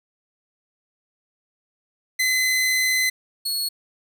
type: tone pair in turn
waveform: sawtooth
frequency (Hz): 2035 / 4347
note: C7 / C#8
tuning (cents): -49 / -35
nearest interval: octave + minor second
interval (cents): 1314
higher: second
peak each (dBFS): -15 / -20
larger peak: first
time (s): 2.19-3.1 / 3.45-3.69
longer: first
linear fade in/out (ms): 10
effects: none